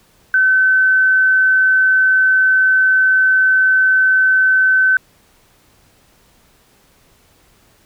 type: tone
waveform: sine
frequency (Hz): 1526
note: G6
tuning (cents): -47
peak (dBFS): -9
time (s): 0.34-4.97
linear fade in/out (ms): 2
effects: pink hiss -53 dBFS RMS until 7.85 s